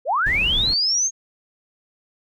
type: linear sweep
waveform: sine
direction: up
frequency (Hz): 451.7 to 6560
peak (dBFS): -17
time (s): 0.05-1.11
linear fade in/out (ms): 50
type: noise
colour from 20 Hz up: brown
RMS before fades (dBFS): -28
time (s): 0.26-0.74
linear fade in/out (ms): 5
effects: none